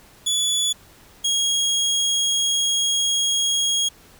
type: tone pair in turn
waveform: 25% pulse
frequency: 3432 / 3287 Hz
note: A7 / G#7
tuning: -44 / -19 cents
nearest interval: minor second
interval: 75 cents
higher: first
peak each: -15 dBFS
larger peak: neither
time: 0.26-0.73 / 1.24-3.89 s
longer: second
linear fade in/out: 10 ms
effects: pink hiss -50 dBFS RMS until 4.19 s